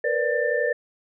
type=tone cluster; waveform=sine; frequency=468.5 / 499.7 / 585 / 1783 Hz; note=A#4 / B4 / D5 / A6; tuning=+9 / +20 / -7 / +22 cents; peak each=-26 dBFS; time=0.04-0.73 s; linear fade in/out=5 ms; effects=none